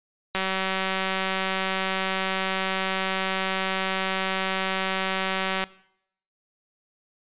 click train, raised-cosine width 0.3 ms, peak -10 dBFS, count 1006, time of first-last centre 0.35-5.639 s, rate 190 Hz, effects noise-tail reverb RT60 0.7 s tail -20 dB re dry + resampled to 8000 Hz

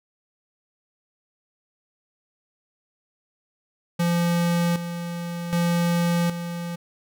square tone with tremolo, 171.9 Hz, F3, 27 cents flat, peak -20 dBFS, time 3.99-6.76 s, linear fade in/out 10 ms, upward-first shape square, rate 0.65 Hz, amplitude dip 65%, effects none

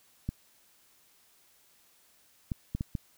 clicks, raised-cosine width 5 ms, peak -19 dBFS, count 5, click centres 0.29 / 2.518 / 2.75 / 2.809 / 2.952 s, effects white hiss -64 dBFS RMS until 3.17 s

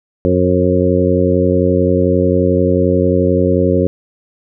harmonic tone with a mistuned harmonic, 91.3 Hz, F#2, 23 cents flat, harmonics 1 / 2 / 3 / 4 / 5 / 6, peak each -17 / -17 / -17 / -17 / -17 / -17 dBFS, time 0.25-3.87 s, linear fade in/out 0 ms, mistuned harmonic 6, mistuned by -23 cents, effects none

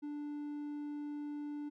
triangle tone, 293.7 Hz, D4, in tune, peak -37 dBFS, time 0.02-1.7 s, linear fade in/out 20 ms, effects none

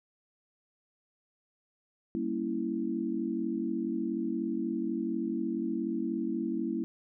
sine chord, G diminished seventh, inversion none, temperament equal, 196 / 233.1 / 277.2 / 329.6 Hz, G3 / Bb3 / Db4 / Fb4, 0 / 0 / 0 / 0 cents, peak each -38 / -34 / -37 / -33 dBFS, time 2.15-6.84 s, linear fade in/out 0 ms, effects none

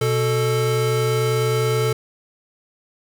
square tone pair together, 123.4 / 439.7 Hz, B2 / A4, -1 / -1 cents, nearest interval octave + minor seventh, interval 2200 cents, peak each -21 dBFS, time 0.01-1.93 s, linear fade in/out 5 ms, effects none

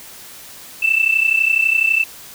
sine tone pair together, 2637 / 2669 Hz, E7 / E7, 0 / +21 cents, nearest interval unison, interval 21 cents, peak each -15 dBFS, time 0.82-2.04 s, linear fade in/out 10 ms, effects tanh soft clip ceiling -5 dBFS + white hiss -38 dBFS RMS until 2.34 s

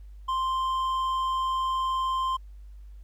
sine tone with hard clipping, 1046.5 Hz, C6, in tune, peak -26 dBFS, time 0.28-2.37 s, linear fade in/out 10 ms, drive 5 dB, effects added 50 Hz sine -42 dBFS peak until 3.03 s + pink hiss -71 dBFS RMS until 3.03 s

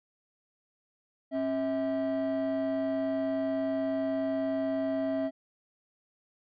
triangle tone pair together, 270 / 646.5 Hz, C#4 / E5, -45 / -34 cents, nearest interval octave + minor third, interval 1511 cents, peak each -27 dBFS, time 1.31-5.31 s, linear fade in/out 50 ms, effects tanh soft clip ceiling -23 dBFS + resampled to 11025 Hz

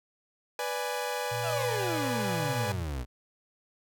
sawtooth chord, G# diminished, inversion first, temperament equal, 493.9 / 587.3 / 830.6 Hz, B4 / D5 / G#5, 0 / 0 / 0 cents, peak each -30 / -33 / -31 dBFS, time 0.59-2.72 s, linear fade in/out 2 ms
sine tone, 117.4 Hz, A#2, 13 cents sharp, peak -35 dBFS, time 1.31-2.83 s, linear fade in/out 10 ms
35% pulse exponential sweep, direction down, 720 to 58 Hz, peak -30 dBFS, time 1.42-3.06 s, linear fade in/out 50 ms
effects none

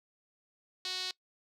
sawtooth tone with band-pass filter, 370 Hz, F#4, in tune, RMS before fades -37 dBFS, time 0.85-1.11 s, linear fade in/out 2 ms, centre 4200 Hz, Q 3.8, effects noise-tail reverb RT60 0.1 s tail -22 dB re dry

